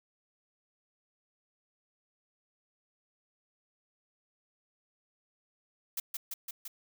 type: noise with echo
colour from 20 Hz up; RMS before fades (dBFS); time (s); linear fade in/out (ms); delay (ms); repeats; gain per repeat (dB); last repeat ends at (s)
blue; -34; 5.97-6; 5; 170; 4; -2; 6.68
effects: none